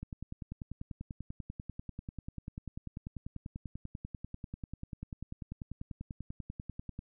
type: click train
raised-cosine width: 5 ms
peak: -28 dBFS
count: 72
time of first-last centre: 0.03-6.991 s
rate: 10.2 Hz
effects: none